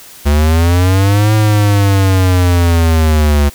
square linear two-way sweep, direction up then down, 71.1 to 108.4 to 71.1 Hz, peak -8 dBFS, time 0.25-3.5 s, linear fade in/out 20 ms, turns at 1.34 s, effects white hiss -36 dBFS RMS until 3.54 s

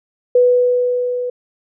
sine tone with level ramp, 493.9 Hz, B4, in tune, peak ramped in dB -7 to -19 dBFS, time 0.35-1.3 s, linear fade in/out 5 ms, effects none

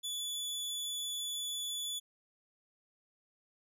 sawtooth tone, 3449 Hz, A7, 35 cents flat, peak -33 dBFS, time 0.03-2 s, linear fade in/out 20 ms, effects resampled to 32000 Hz

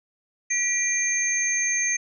sine tone cluster, 1951 / 2375 / 6340 Hz, B6 / D7 / G8, -22 / +19 / +19 cents, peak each -28 / -28 / -23 dBFS, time 0.5-1.97 s, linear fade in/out 10 ms, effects none

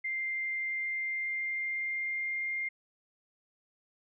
sine tone with pitch glide, 2096 to 2113 Hz, C7 to C7, +2 to +16 cents, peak -31 dBFS, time 0.04-2.69 s, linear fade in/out 10 ms, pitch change +14 cents, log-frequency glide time 0.62-2.53 s, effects none

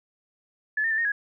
sine tone with pitch steps, 1723 / 1816 / 1768 / 1849 / 1665 Hz, A6 / A#6 / A6 / A#6 / G#6, -37 / -46 / +8 / -15 / +4 cents, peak -22 dBFS, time 0.77-1.12 s, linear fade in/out 5 ms, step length 70 ms, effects none

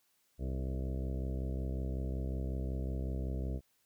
harmonic tone with a mistuned harmonic, 65.41 Hz, C2, in tune, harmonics 1 / 2 / 3 / 4 / 5 / 6 / 7 / 8 / 9 / 10, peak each -35 / -41 / -45 / -47 / -49 / -51 / -52 / -53 / -54 / -55 dBFS, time 0.38-3.61 s, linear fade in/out 50 ms, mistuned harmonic 6, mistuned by +30 cents, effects white hiss -74 dBFS RMS until 3.85 s

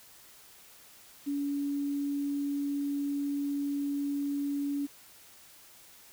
sine tone with quantisation, 284 Hz, C#4, 42 cents sharp, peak -29 dBFS, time 1.26-4.87 s, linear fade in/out 20 ms, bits 9, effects white hiss -55 dBFS RMS until 6.12 s

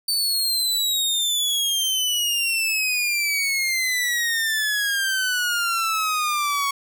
sawtooth exponential sweep, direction down, 4575 to 1108.7 Hz, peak -17 dBFS, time 0.08-6.71 s, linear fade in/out 5 ms, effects none

